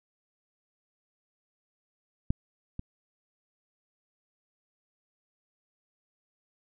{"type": "clicks", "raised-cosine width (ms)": 5, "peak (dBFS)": [-13, -23], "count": 2, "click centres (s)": [2.305, 2.794], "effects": []}